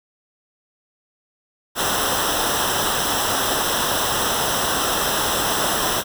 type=noise with comb filter; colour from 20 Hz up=pink; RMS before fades=-21 dBFS; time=1.75-6.04 s; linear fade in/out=50 ms; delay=0.44 ms; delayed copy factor=-0.8; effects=none